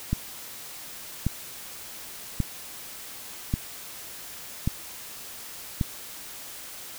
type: click train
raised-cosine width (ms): 5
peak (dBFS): -11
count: 6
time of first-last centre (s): 0.13-5.812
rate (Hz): 0.88
effects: white hiss -41 dBFS RMS until 6.98 s